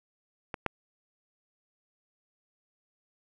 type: clicks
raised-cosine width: 0.5 ms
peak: -19 / -12 dBFS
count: 2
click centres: 0.542 / 0.663 s
effects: none